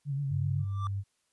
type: tone with vibrato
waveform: sine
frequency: 140 Hz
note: C#3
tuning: 18 cents sharp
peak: -29 dBFS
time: 0.05-0.66 s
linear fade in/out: 50 ms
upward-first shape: sine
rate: 7.9 Hz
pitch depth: 56 cents each way
type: tone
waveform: sine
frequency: 98.8 Hz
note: G2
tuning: 14 cents sharp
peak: -30 dBFS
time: 0.29-1.04 s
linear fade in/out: 50 ms
type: tone with exponential growth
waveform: triangle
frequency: 1174.7 Hz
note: D6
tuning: in tune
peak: -30 dBFS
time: 0.59-0.87 s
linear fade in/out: 1 ms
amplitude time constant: 60 ms
effects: white hiss -75 dBFS RMS until 1.32 s + resampled to 24000 Hz